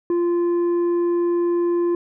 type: tone with tanh clipping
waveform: sine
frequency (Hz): 346.4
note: F4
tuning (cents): -14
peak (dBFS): -18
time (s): 0.1-1.95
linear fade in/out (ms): 2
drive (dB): 5
effects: none